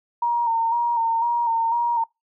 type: tone with vibrato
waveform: sine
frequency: 930 Hz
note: A#5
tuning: 4 cents flat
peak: -18 dBFS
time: 0.22-2.04 s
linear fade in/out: 5 ms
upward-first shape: square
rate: 2 Hz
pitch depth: 32 cents each way
effects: noise-tail reverb RT60 0.2 s tail -25 dB re dry